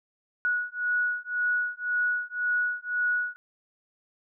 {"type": "beating tone pair", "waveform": "sine", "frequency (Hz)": [1462, 1463.9], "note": ["F#6", "F#6"], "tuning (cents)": [-21, -19], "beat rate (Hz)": 1.9, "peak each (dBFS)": -28, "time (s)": [0.45, 3.36], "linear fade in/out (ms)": 0, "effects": []}